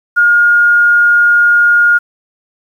sine tone, 1424 Hz, F6, 33 cents sharp, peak -5 dBFS, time 0.16-1.99 s, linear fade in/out 20 ms, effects 7-bit

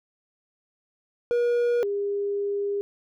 triangle / sine tone pair in turn, 479.2 / 404 Hz, A#4 / G#4, +48 / -48 cents, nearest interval minor third, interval 296 cents, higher first, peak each -18 / -24 dBFS, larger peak first, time 1.31-1.83 / 1.83-2.81 s, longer second, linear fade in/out 0 ms, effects none

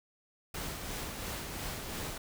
pink noise with tremolo, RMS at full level -38 dBFS, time 0.54-2.18 s, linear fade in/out 5 ms, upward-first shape sine, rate 2.9 Hz, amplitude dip 35%, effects none

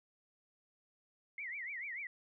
sine tone with vibrato, 2093 Hz, C7, in tune, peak -40 dBFS, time 1.38-2.07 s, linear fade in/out 2 ms, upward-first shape triangle, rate 6.8 Hz, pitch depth 230 cents each way, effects none

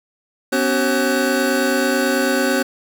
square tone cluster, 251.7 / 280.8 / 379.5 / 540 / 1503 Hz, B3 / C#4 / F#4 / C#5 / F#6, +33 / +22 / +44 / -45 / +27 cents, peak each -22 / -24 / -24 / -22 / -24 dBFS, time 0.52-2.63 s, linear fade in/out 10 ms, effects none

